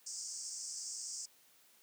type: band-pass noise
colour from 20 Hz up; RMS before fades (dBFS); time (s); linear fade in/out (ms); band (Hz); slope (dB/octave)
white; -44; 0.06-1.26; 10; 4900 to 8500; 96
effects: white hiss -66 dBFS RMS until 1.82 s + high-pass 150 Hz 12 dB/octave

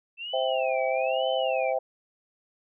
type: tone with vibrato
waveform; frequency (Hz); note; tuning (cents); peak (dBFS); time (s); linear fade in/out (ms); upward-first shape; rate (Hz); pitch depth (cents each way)
sine; 2634; E7; -2; -33; 0.17-1.74; 50; sine; 1.1; 250
type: chord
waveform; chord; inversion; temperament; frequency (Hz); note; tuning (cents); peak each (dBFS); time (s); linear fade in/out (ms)
sine; C major; none; just; 523.3 / 654.1 / 784.9; C5 / E5 / G5; 0 / -14 / +2; -27 / -28 / -30; 0.33-1.79; 10
effects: none

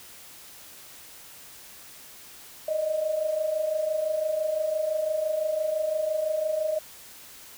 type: tone pair together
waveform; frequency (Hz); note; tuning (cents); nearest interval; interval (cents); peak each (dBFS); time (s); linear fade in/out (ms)
sine; 600 / 625.9; D5 / D#5; +37 / +10; minor second; 73; -31 / -25; 2.68-6.79; 5
effects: white hiss -47 dBFS RMS until 7.57 s

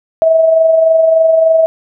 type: tone with amplitude modulation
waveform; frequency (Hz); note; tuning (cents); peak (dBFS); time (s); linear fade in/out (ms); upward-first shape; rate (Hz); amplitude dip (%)
sine; 648; E5; -30; -4; 0.22-1.66; 0; sine; 23.4; 40
effects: none

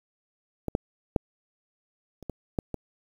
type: clicks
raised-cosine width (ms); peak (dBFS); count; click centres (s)
2; -16 / -10 / -8 / -30 / -19 / -13 / -18; 7; 0.683 / 0.751 / 1.162 / 2.227 / 2.297 / 2.588 / 2.743
effects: 8-bit

